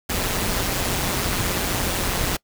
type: noise with amplitude modulation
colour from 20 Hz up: pink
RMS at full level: -21 dBFS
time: 0.09-2.37 s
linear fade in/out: 10 ms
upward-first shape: sine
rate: 183 Hz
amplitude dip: 55%
effects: noise-tail reverb RT60 0.1 s tail -24 dB re dry